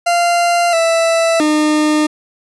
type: tone with pitch steps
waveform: 40% pulse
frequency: 693 / 661 / 304.2 Hz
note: F5 / E5 / D#4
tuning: -14 / +5 / -39 cents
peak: -10 dBFS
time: 0.06-2.07 s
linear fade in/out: 10 ms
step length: 670 ms
effects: resampled to 24000 Hz